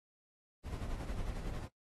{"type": "noise with tremolo", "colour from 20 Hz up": "brown", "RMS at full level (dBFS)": -38, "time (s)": [0.63, 1.69], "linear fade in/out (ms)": 50, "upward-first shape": "sine", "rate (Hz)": 11, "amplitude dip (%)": 50, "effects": ["noise-tail reverb RT60 0.1 s tail -18 dB re dry", "AAC 32 kbps"]}